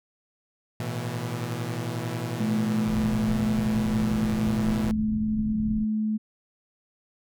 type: chord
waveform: sawtooth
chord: A suspended second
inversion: none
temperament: equal with one note detuned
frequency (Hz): 110 / 121.07 / 164.81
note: A2 / B2 / E3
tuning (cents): 0 / -34 / 0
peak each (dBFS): -31 / -27 / -31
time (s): 0.8-4.91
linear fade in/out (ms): 0
type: tone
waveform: sine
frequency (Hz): 215.8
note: A3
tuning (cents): -33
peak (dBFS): -23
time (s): 2.39-6.18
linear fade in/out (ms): 20
type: low-pass noise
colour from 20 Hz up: pink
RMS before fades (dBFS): -34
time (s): 2.86-5.85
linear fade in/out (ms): 20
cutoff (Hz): 260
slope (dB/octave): 96
effects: none